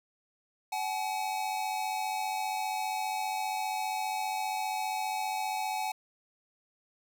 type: tone pair together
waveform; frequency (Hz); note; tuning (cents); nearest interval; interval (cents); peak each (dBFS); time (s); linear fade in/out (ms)
square; 757 / 852; F#5 / G#5; +39 / +44; major second; 205; -35 / -34; 0.72-5.92; 5
effects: none